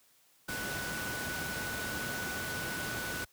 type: tone in noise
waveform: sine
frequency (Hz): 1484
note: F#6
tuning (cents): +5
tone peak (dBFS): -38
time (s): 0.48-3.25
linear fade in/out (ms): 10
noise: pink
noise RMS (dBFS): -38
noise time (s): 0.48-3.25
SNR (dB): -3
effects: white hiss -66 dBFS RMS until 3.32 s + high-pass 80 Hz 12 dB/octave